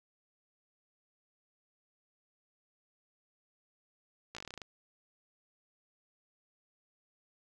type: slowing click train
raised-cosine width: 0.2 ms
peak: -26 dBFS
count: 11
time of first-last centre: 4.35-4.618 s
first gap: 16 ms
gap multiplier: 1.11
effects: none